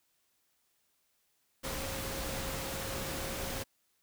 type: tone in noise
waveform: sine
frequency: 538 Hz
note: C5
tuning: 48 cents sharp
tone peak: -44 dBFS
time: 1.63-3.64 s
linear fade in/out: 20 ms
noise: pink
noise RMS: -38 dBFS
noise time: 1.63-3.64 s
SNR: -9 dB
effects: white hiss -75 dBFS RMS until 4.02 s